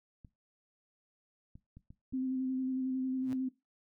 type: clicks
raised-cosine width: 5 ms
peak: -39 dBFS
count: 5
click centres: 0.248 / 1.555 / 1.77 / 1.905 / 2.126 s
type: tone with vibrato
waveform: sine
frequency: 260 Hz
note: C4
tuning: 11 cents flat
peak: -31 dBFS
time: 2.13-3.49 s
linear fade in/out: 10 ms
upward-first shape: square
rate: 11 Hz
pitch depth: 15 cents each way
type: tone with exponential growth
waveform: sawtooth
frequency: 124.1 Hz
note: B2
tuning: 9 cents sharp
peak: -38 dBFS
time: 3.18-3.33 s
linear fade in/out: 0 ms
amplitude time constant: 31 ms
effects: noise-tail reverb RT60 0.2 s tail -17 dB re dry